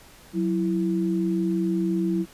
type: tone pair together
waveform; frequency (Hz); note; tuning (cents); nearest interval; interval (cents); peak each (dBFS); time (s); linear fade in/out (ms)
sine; 185 / 331.2; F#3 / E4; 0 / +8; minor seventh; 1008; -24; 0.33-2.26; 50
effects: pink hiss -50 dBFS RMS until 2.33 s + resampled to 32000 Hz